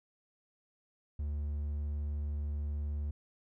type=tone; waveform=triangle; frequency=73.42 Hz; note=D2; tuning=in tune; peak=-31 dBFS; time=1.19-3.11 s; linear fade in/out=5 ms; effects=none